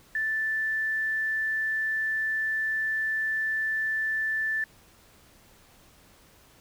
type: tone with quantisation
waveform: sine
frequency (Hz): 1760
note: A6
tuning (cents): 0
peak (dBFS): -25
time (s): 0.15-4.64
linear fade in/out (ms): 2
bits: 9
effects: pink hiss -57 dBFS RMS until 6.6 s